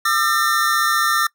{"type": "tone cluster", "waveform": "square", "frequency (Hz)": [1207, 1342, 1810], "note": ["D6", "E6", "A6"], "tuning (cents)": [47, 31, 48], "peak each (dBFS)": -21, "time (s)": [0.05, 1.27], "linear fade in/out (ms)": 5, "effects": ["noise-tail reverb RT60 0.1 s tail -23 dB re dry"]}